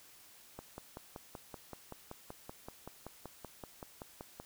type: click train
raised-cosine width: 1 ms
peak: -30 dBFS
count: 21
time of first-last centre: 0.59-4.4 s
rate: 5.25 Hz
effects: white hiss -59 dBFS RMS until 4.45 s